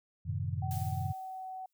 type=chord; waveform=sine; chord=F# diminished seventh; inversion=none; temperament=equal; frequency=92.5 / 110 / 130.81 / 155.56 Hz; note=F#2 / A2 / C3 / Eb3; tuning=0 / 0 / 0 / 0 cents; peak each=-35 / -38 / -38 / -40 dBFS; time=0.25-1.13 s; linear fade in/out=20 ms
type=tone with pitch glide; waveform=sine; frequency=760 to 752.1 Hz; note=F#5 to F#5; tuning=+46 to +28 cents; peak=-39 dBFS; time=0.62-1.66 s; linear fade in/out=5 ms; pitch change=-18 cents; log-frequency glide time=0.97-1.48 s
type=noise with exponential decay; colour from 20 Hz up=blue; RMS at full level=-44 dBFS; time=0.71-1.73 s; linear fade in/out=0 ms; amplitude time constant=220 ms
effects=none